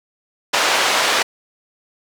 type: band-pass noise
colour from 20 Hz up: pink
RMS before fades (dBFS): -17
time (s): 0.53-1.23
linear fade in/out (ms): 10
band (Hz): 680 to 5800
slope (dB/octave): 12
effects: none